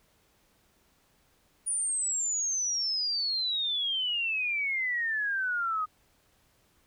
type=exponential sweep; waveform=sine; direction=down; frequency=9610 to 1238 Hz; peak=-27 dBFS; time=1.66-5.86 s; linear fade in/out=20 ms; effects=pink hiss -67 dBFS RMS until 6.86 s